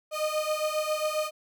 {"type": "beating tone pair", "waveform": "35% pulse", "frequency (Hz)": [611, 618.4], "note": ["D#5", "D#5"], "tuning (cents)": [-32, -11], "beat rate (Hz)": 7.4, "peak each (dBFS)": -28, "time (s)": [0.11, 1.31], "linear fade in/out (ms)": 50, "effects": []}